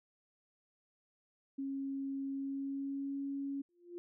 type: tone with pitch glide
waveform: sine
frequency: 273.1 to 277.6 Hz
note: C#4 to C#4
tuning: -26 to +3 cents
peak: -36 dBFS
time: 1.58-3.62 s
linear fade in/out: 10 ms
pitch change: +29 cents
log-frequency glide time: 2.31-3.2 s
type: tone with exponential growth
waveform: sine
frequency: 349.2 Hz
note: F4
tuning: in tune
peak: -39 dBFS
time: 3.69-3.98 s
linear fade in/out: 0 ms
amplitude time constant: 63 ms
effects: none